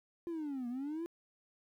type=linear two-way sweep; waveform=triangle; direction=down then up; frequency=348 to 235 to 345.5 Hz; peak=-34 dBFS; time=0.27-1.06 s; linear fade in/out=0 ms; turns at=0.68 s; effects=tanh soft clip ceiling -31 dBFS + 12-bit